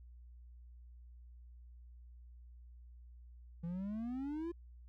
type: exponential sweep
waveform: triangle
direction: up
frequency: 164.81 to 349.2 Hz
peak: -36 dBFS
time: 3.63-4.52 s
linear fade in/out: 10 ms
effects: added 60 Hz sine -53 dBFS peak until 4.88 s